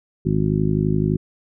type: harmonic tone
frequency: 51.8 Hz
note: G#1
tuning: 4 cents flat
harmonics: 1 / 2 / 3 / 4 / 5 / 6 / 7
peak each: -29 / -25 / -20 / -24 / -26 / -31 / -25 dBFS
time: 0.25-1.17 s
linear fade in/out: 10 ms
effects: none